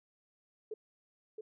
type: tone with echo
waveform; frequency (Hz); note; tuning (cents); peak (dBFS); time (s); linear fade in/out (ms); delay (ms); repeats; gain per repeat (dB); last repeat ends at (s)
sine; 432.7; A4; -29; -37; 0.71-0.74; 5; 670; 1; -4; 1.41
effects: none